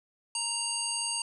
harmonic tone, 931 Hz, A#5, 2 cents flat, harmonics 1 / 3 / 5 / 7 / 9 / 10, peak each -40 / -37 / -35 / -40 / -34 / -38 dBFS, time 0.35-1.22 s, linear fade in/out 2 ms, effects none

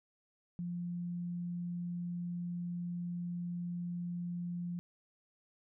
sine tone, 174.61 Hz, F3, in tune, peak -36 dBFS, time 0.59-4.79 s, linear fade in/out 0 ms, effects none

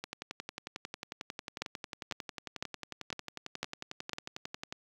two click trains, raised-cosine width 0.2 ms, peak -16 / -21 dBFS, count 6 / 53, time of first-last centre 1.62-4.133 / 0.04-4.725 s, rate 1.99 / 11.1 Hz, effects high-pass 80 Hz 12 dB/octave + 9-bit

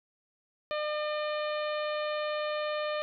harmonic tone, 603 Hz, D5, 46 cents sharp, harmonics 1 / 2 / 3 / 4 / 5 / 6 / 7, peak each -31 / -37 / -41 / -43 / -45 / -47 / -48 dBFS, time 0.71-3.02 s, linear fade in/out 0 ms, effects none

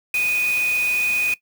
sine tone in noise, 2483 Hz, D#7, 4 cents flat, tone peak -18 dBFS, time 0.14-1.34 s, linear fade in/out 2 ms, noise white, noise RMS -32 dBFS, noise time 0.14-1.34 s, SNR +11 dB, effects noise-tail reverb RT60 0.1 s tail -18 dB re dry

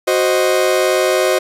40% pulse chord, C diminished, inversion second, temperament equal, 370 / 523.3 / 622.3 Hz, Gb4 / C5 / Eb5, 0 / 0 / 0 cents, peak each -16 dBFS, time 0.07-1.39 s, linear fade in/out 10 ms, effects resampled to 32000 Hz + 8-bit

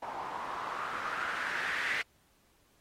blue noise with low-pass filter sweep, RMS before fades -36 dBFS, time 0.02-2.02 s, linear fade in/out 5 ms, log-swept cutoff 850 to 2000 Hz, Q 4.2, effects pink hiss -69 dBFS RMS until 2.8 s + AAC 48 kbps

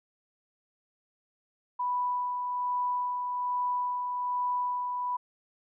sine tone with tremolo, 987.8 Hz, B5, in tune, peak -26 dBFS, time 1.79-5.17 s, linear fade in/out 10 ms, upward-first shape sine, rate 1.2 Hz, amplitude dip 35%, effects none

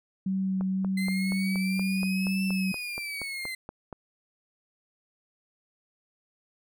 sine tone with vibrato, 190 Hz, F#3, 46 cents sharp, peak -25 dBFS, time 0.26-2.72 s, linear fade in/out 5 ms, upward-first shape sine, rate 2 Hz, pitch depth 11 cents each way
click train, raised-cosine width 1 ms, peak -24 dBFS, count 15, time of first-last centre 0.61-3.928 s, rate 4.22 Hz
35% pulse linear two-way sweep, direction up then down, 2050 to 2664 to 2050 Hz, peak -31 dBFS, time 0.97-3.55 s, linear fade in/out 5 ms, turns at 2.45 s
effects none

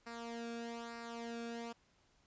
sawtooth tone with flanger, 233.1 Hz, A#3, in tune, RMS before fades -45 dBFS, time 0.06-1.73 s, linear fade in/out 10 ms, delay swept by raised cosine 0.3 to 1.01 ms, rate 1.1 Hz, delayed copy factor -0.7, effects pink hiss -72 dBFS RMS until 2.26 s + resampled to 16000 Hz

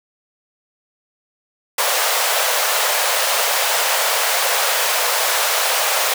pink high-pass noise, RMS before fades -18 dBFS, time 1.78-6.14 s, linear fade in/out 5 ms, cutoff 500 Hz, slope 48 dB/octave, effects none

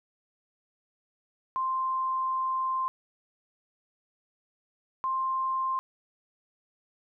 sine tone pair in turn, 1046.5 / 1051.7 Hz, C6 / C6, 0 / +9 cents, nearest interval unison, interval 9 cents, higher second, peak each -26 dBFS, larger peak neither, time 1.56-2.88 / 5.04-5.79 s, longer first, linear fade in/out 0 ms, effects none

